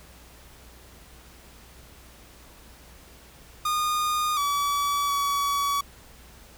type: tone with pitch steps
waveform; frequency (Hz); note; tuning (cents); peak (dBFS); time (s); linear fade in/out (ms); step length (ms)
45% pulse; 1223 / 1144 / 1134; D#6 / D6 / C#6; -30 / -46 / +39; -23; 3.65-5.81; 5; 720
effects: added 60 Hz sine -52 dBFS peak until 6.57 s + pink hiss -51 dBFS RMS until 6.57 s